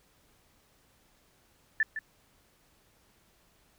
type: tone with echo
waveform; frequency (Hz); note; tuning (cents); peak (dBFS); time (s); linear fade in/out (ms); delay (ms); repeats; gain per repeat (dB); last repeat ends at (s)
sine; 1760; A6; 0; -22; 1.8-1.83; 2; 160; 1; -10; 1.99
effects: pink hiss -66 dBFS RMS until 3.78 s

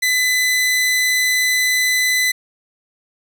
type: tone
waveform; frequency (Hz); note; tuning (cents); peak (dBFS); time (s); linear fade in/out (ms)
sawtooth; 2007; B6; +27; -11; 0.02-2.32; 10
effects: none

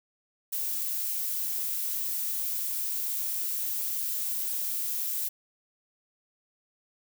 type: noise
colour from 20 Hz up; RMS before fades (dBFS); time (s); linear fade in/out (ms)
violet; -31; 0.52-5.29; 10
effects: none

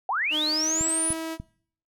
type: linear sweep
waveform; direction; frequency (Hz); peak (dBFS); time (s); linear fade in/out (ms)
sine; up; 698.5 to 10180; -23; 0.09-1.13; 2
type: tone with pitch glide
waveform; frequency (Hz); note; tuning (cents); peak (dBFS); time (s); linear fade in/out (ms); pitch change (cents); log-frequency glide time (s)
sawtooth; 305.7 to 323.9; D#4 to E4; -30 to -30; -26; 0.3-1.38; 50; +100; 0.49-0.84
type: click train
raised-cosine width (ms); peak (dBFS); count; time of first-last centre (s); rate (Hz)
5; -22; 3; 0.81-1.4; 3.39
effects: noise-tail reverb RT60 0.6 s tail -23 dB re dry

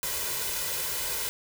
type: noise with comb filter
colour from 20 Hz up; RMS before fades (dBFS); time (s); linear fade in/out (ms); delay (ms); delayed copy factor
white; -31; 0.03-1.29; 0; 2; +0.65
effects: none

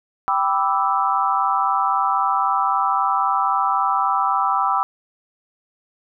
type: chord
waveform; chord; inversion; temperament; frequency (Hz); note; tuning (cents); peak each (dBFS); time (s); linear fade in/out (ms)
sine; E minor seventh; first; equal; 784 / 987.8 / 1174.7 / 1318.5; G5 / B5 / D6 / E6; 0 / 0 / 0 / 0; -22; 0.28-4.83; 0
effects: none

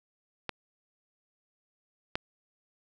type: clicks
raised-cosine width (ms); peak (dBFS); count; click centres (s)
0.3; -16 / -13; 2; 0.493 / 2.155
effects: none

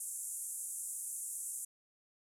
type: band-pass noise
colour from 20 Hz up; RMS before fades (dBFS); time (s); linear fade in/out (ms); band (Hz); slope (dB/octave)
white; -42; 0-1.65; 5; 7400 to 11000; 48
effects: none

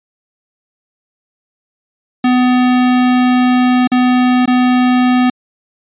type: tone with dropouts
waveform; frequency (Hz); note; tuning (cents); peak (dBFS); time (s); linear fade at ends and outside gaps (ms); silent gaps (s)
square; 250.5; B3; +25; -9; 2.24-5.3; 5; 3.874-3.917 / 4.458-4.476
effects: resampled to 8000 Hz

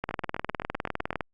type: two click trains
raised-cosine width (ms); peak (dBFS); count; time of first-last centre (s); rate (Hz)
0.5; -19 / -13; 9 / 24; 0.11-1.129 / 0.04-1.208; 7.85 / 19.7
effects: Opus 48 kbps

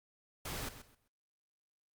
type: noise with echo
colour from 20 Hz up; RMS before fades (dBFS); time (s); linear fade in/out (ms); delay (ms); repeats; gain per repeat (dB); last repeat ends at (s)
pink; -41; 0.45-0.69; 5; 130; 3; -12; 1.08
effects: Opus 48 kbps

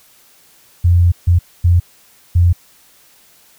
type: tone bursts at uneven times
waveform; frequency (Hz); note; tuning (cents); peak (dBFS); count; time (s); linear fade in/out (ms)
sine; 87.31; F2; 0; -7; 4; 0.84-1.12 / 1.27-1.39 / 1.64-1.8 / 2.35-2.53; 10
effects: white hiss -49 dBFS RMS until 3.58 s

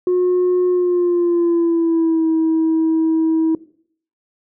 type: tone with pitch glide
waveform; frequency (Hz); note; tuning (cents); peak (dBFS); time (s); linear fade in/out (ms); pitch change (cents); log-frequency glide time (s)
sine; 361.4 to 322; F#4 to E4; -41 to -41; -11; 0.07-3.55; 2; -200; 0.68-2.28
effects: noise-tail reverb RT60 0.6 s tail -20 dB re dry + tanh soft clip ceiling -11 dBFS

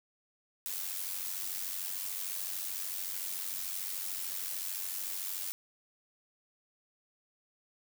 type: noise with amplitude modulation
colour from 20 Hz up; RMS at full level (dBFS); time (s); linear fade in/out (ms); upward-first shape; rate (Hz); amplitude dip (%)
blue; -35; 0.66-5.52; 0; sine; 93.5; 60
effects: none

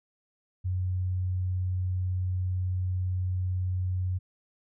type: tone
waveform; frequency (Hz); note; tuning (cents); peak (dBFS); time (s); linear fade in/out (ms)
sine; 91.8; F#2; -13; -26; 0.64-4.19; 20
effects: none

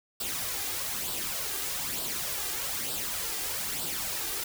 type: noise with flanger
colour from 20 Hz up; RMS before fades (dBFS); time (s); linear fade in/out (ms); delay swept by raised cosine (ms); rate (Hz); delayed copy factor
white; -33; 0.2-4.44; 5; 0.23 to 2.53; 1.1; +0.55
effects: none

